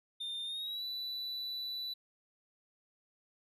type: tone with pitch glide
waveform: triangle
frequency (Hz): 3618 to 3968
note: A7 to B7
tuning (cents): +48 to +7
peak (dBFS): -36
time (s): 0.2-1.94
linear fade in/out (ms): 10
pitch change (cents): +159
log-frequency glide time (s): 0.45-0.84
effects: none